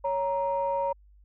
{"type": "tone pair together", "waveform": "sine", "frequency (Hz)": [556, 936.7], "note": ["C#5", "A#5"], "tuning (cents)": [5, 8], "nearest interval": "major sixth", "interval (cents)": 903, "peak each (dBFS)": -27, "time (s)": [0.04, 0.93], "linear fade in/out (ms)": 10, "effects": ["tanh soft clip ceiling -18 dBFS", "added 50 Hz sine -53 dBFS peak until 1.24 s"]}